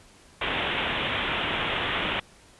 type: low-pass noise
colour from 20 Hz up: white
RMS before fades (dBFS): -28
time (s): 0.41-2.2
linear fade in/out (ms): 5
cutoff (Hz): 3500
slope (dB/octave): 96
effects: pink hiss -54 dBFS RMS until 2.59 s + resampled to 24000 Hz